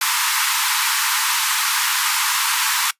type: high-pass noise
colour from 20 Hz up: pink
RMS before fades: -19 dBFS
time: 0.01-2.91 s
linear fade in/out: 5 ms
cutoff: 880 Hz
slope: 96 dB/octave
effects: noise-tail reverb RT60 0.1 s tail -20 dB re dry + resampled to 32000 Hz